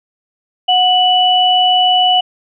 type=tone pair together; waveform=sine; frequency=733.2 / 2960 Hz; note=F#5 / F#7; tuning=-16 / 0 cents; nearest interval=2 octaves; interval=2416 cents; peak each=-11 dBFS; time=0.68-2.21 s; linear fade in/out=10 ms; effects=none